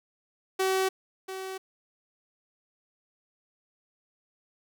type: tone with echo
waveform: sawtooth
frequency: 380 Hz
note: F#4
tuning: 46 cents sharp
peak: -20 dBFS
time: 0.59-0.89 s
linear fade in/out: 10 ms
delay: 690 ms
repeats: 1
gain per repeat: -11 dB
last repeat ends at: 1.58 s
effects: 10-bit